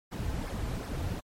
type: noise with flanger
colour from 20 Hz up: brown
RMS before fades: -34 dBFS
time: 0.11-1.21 s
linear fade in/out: 20 ms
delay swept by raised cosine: 0.28 to 5.48 ms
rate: 2.7 Hz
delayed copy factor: -0.6
effects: MP3 64 kbps